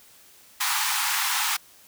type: high-pass noise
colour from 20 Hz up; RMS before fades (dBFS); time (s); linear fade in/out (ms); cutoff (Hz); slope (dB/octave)
pink; -25; 0.6-1.57; 10; 800; 96
effects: white hiss -53 dBFS RMS until 1.87 s